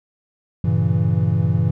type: chord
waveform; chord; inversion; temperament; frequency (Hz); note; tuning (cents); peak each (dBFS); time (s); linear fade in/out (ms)
triangle; G diminished seventh; none; equal; 98 / 116.54 / 138.59 / 164.81; G2 / Bb2 / Db3 / Fb3; 0 / 0 / 0 / 0; -18 / -19 / -21 / -18; 0.64-1.71; 5
effects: none